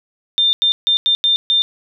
sine tone bursts at uneven times, 3601 Hz, A7, 39 cents sharp, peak -11 dBFS, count 6, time 0.38-0.53 / 0.62-0.72 / 0.87-0.97 / 1.06-1.15 / 1.24-1.36 / 1.5-1.62 s, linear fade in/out 0 ms, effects none

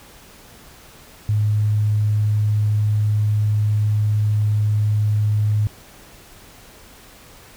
sine tone, 105.6 Hz, G#2, 29 cents sharp, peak -15 dBFS, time 1.29-5.67 s, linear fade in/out 0 ms, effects pink hiss -45 dBFS RMS until 7.56 s

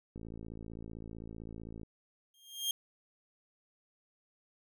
click train, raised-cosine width 3 ms, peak -33 dBFS, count 94, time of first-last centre 0.16-1.833 s, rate 55.6 Hz
sawtooth tone with exponential growth, 3216 Hz, G7, 44 cents sharp, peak -25 dBFS, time 2.34-2.71 s, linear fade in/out 2 ms, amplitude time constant 80 ms
effects none

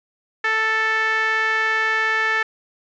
sawtooth tone with band-pass filter, 440.7 Hz, A4, 3 cents sharp, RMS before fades -20 dBFS, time 0.44-2.43 s, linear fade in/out 5 ms, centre 1800 Hz, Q 3.9, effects resampled to 16000 Hz

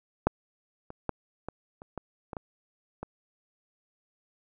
clicks, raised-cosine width 1 ms, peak -7 / -27 / -14 / -21 / -30 / -21 / -23 / -21 / -22 dBFS, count 9, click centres 0.27 / 0.904 / 1.093 / 1.486 / 1.819 / 1.977 / 2.332 / 2.368 / 3.03 s, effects none

